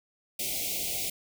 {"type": "band-stop noise", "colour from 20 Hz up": "white", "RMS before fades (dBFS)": -32, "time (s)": [0.39, 1.1], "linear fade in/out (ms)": 5, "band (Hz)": [780, 2100], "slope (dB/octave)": 96, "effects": []}